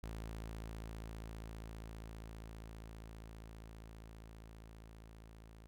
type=tone with level ramp; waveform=sawtooth; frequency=55 Hz; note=A1; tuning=in tune; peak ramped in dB=-39 to -51 dBFS; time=0.03-5.67 s; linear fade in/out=0 ms; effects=none